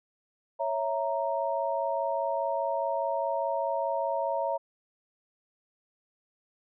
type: chord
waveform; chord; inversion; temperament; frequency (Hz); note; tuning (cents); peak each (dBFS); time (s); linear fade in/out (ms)
sine; A# diminished; first; equal; 554.4 / 659.3 / 932.3; C#5 / E5 / A#5; 0 / 0 / 0; -31; 0.59-4.58; 20
effects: none